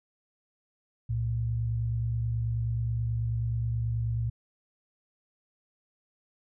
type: tone pair together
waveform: sine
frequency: 64.9 / 114.24 Hz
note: C2 / A#2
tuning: -13 / -35 cents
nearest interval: minor seventh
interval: 978 cents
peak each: -34 / -27 dBFS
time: 1.09-4.3 s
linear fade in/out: 10 ms
effects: none

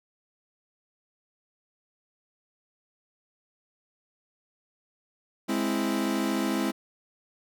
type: chord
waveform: 40% pulse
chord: Ab augmented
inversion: none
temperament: equal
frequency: 207.7 / 261.6 / 329.6 Hz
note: Ab3 / C4 / E4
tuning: 0 / 0 / 0 cents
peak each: -29 dBFS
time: 5.48-6.72 s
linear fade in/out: 20 ms
effects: none

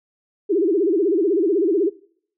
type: tone with vibrato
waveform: sine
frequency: 364.6 Hz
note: F#4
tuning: 25 cents flat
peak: -15 dBFS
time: 0.49-1.9 s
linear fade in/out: 20 ms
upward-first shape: sine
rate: 16 Hz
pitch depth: 240 cents each way
effects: noise-tail reverb RT60 0.6 s tail -22 dB re dry

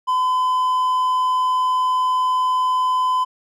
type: tone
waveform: triangle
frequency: 1015 Hz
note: B5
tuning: 47 cents sharp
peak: -14 dBFS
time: 0.07-3.25 s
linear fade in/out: 20 ms
effects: none

